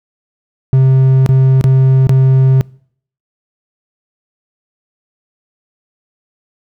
triangle tone with dropouts, 132.1 Hz, C3, 17 cents sharp, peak -3 dBFS, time 0.73-2.61 s, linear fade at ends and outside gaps 0 ms, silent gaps 1.262-1.29 / 1.611-1.641 / 2.07-2.094 s, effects noise-tail reverb RT60 0.6 s tail -25 dB re dry

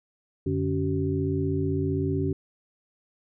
sine tone cluster, 91.5 / 147.1 / 280 / 381.3 Hz, F#2 / D3 / C#4 / G4, -19 / +3 / +18 / -48 cents, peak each -29 dBFS, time 0.46-2.33 s, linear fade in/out 5 ms, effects none

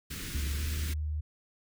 pink band-stop noise, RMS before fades -39 dBFS, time 0.1-0.94 s, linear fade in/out 10 ms, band 360 to 1500 Hz, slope 24 dB/octave
sine tone with pitch glide, 71 to 76.1 Hz, C#2 to D#2, +42 to -38 cents, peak -30 dBFS, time 0.34-1.21 s, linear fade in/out 10 ms, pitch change +120 cents, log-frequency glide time 0.53-0.63 s
effects none

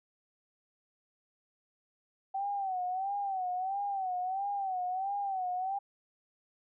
sine tone with vibrato, 765 Hz, G5, 42 cents flat, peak -31 dBFS, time 2.34-5.79 s, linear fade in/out 10 ms, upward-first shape sine, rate 1.5 Hz, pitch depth 100 cents each way, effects none

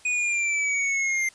square exponential sweep, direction down, 2489 to 2093 Hz, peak -23 dBFS, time 0.05-1.29 s, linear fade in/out 5 ms, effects white hiss -53 dBFS RMS until 1.34 s + resampled to 22050 Hz

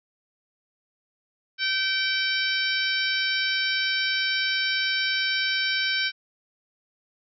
harmonic tone, 771 Hz, G5, 29 cents flat, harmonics 2 / 3 / 4 / 5 / 6 / 7, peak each -27 / -29 / -30 / -31 / -32 / -32 dBFS, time 1.58-6.12 s, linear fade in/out 50 ms, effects none

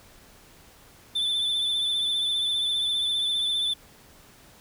triangle tone with vibrato, 3520 Hz, A7, in tune, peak -22 dBFS, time 1.15-3.74 s, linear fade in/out 10 ms, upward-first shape sine, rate 15 Hz, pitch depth 30 cents each way, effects pink hiss -53 dBFS RMS until 4.6 s

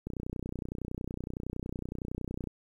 click train, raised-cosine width 3 ms, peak -23 dBFS, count 75, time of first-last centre 0.07-2.473 s, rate 30.8 Hz, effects 10-bit

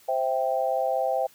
sine chord, C major, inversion none, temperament equal, 523.3 / 659.3 / 784 Hz, C5 / E5 / G5, 0 / 0 / 0 cents, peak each -27 dBFS, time 0.08-1.27 s, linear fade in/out 10 ms, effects white hiss -56 dBFS RMS until 1.34 s

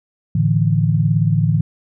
sine chord, A suspended fourth, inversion none, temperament just, 110 / 146.67 / 165 Hz, A2 / D3 / E3, 0 / -2 / +2 cents, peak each -17 dBFS, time 0.35-1.61 s, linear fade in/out 5 ms, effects none

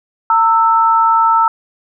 sine tone pair together, 910 / 1318.5 Hz, A#5 / E6, -42 / 0 cents, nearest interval tritone, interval 642 cents, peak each -11 dBFS, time 0.3-1.48 s, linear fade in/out 2 ms, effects none

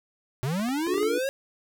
square linear sweep, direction up, 119.8 to 554.4 Hz, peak -26 dBFS, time 0.43-1.29 s, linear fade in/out 0 ms
clicks, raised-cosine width 0.5 ms, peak -26 dBFS, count 6, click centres 0.597 / 0.687 / 0.868 / 0.942 / 0.981 / 1.031 s
sine chord, D minor, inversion none, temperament equal with one note detuned, 293.7 / 349.2 / 430.7 Hz, D4 / F4 / A4, 0 / 0 / -37 cents, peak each -31 dBFS, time 0.87-1.19 s, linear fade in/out 10 ms
effects none

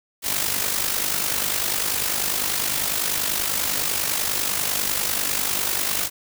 white noise with amplitude modulation, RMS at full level -21 dBFS, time 0.22-6.1 s, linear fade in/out 50 ms, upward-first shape sine, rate 50.1 Hz, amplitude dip 60%, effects none

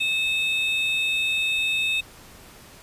triangle tone pair together, 2597 / 3673 Hz, E7 / A#7, -26 / -26 cents, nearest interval tritone, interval 600 cents, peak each -21 / -25 dBFS, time 0-2.01 s, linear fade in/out 10 ms, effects pink hiss -47 dBFS RMS until 2.82 s + resampled to 32000 Hz

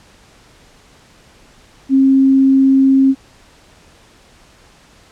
sine tone, 268.4 Hz, C4, 44 cents sharp, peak -7 dBFS, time 1.89-3.15 s, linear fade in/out 50 ms, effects pink hiss -47 dBFS RMS until 5.11 s + low-pass 8000 Hz 12 dB/octave

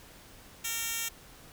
10% pulse tone with high-pass filter, 459.7 Hz, A#4, 24 cents flat, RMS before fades -34 dBFS, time 0.64-1.09 s, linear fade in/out 10 ms, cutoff 3800 Hz, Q 0.58, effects pink hiss -53 dBFS RMS until 1.52 s

